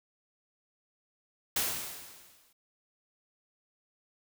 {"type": "noise with exponential decay", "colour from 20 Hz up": "white", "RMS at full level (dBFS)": -28, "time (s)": [1.56, 2.53], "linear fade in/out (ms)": 5, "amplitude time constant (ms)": 210, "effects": []}